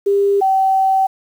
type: tone pair in turn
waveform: sine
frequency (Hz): 400 / 768.3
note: G4 / G5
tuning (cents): +35 / -35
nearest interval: major seventh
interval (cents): 1130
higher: second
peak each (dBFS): -11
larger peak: neither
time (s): 0.06-0.41 / 0.41-1.07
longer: second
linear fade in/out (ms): 10
effects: 7-bit